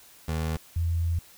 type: tone pair in turn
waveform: 25% pulse / sine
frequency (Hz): 79.8 / 84.1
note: D#2 / E2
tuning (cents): +44 / +35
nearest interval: minor second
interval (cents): 91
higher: second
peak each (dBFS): -23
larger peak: neither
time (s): 0.28-0.57 / 0.76-1.19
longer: second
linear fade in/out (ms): 5
effects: white hiss -53 dBFS RMS until 1.37 s